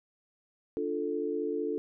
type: chord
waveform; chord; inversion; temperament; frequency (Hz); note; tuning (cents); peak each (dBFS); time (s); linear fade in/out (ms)
sine; D minor; none; equal; 293.7 / 349.2 / 440; D4 / F4 / A4; 0 / 0 / 0; -35 / -35 / -32; 0.77-1.78; 0
effects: none